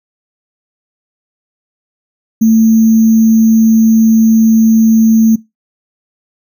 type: tone with sample-and-hold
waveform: sine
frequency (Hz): 222.8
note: A3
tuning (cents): +22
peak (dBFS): -4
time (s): 2.41-5.36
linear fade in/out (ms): 10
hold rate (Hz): 6300
effects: noise-tail reverb RT60 0.2 s tail -21 dB re dry